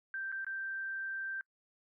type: tone with dropouts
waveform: sine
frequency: 1568 Hz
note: G6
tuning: in tune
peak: -36 dBFS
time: 0.14-1.41 s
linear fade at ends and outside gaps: 1 ms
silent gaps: 0.318-0.324 / 0.446-0.466 s
effects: noise-tail reverb RT60 0.1 s tail -26 dB re dry